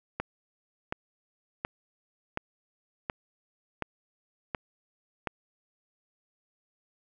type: click train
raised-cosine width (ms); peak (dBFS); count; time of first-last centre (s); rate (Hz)
0.5; -15; 8; 0.2-5.272; 1.38
effects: none